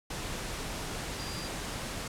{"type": "tone in noise", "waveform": "sine", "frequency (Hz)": 4775, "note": "D8", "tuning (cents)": 28, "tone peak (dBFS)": -43, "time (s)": [1.19, 1.48], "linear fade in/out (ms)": 5, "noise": "pink", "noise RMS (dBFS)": -37, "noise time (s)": [0.1, 2.08], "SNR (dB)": -9, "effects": ["low-pass 10000 Hz 12 dB/octave"]}